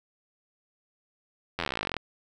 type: slowing click train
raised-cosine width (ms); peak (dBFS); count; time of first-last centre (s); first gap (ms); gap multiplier
0.3; -13; 23; 1.59-1.967; 11; 1.04
effects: none